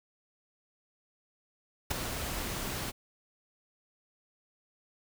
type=noise with ADSR envelope; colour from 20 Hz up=pink; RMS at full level=-28 dBFS; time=1.9-2.92 s; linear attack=13 ms; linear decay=8 ms; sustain=-8 dB; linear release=28 ms; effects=none